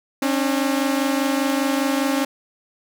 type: tone pair together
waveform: sawtooth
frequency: 270.7 / 295.7 Hz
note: C#4 / D4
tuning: -41 / +12 cents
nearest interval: major second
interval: 153 cents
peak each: -16 / -20 dBFS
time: 0.22-2.25 s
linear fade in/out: 5 ms
effects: none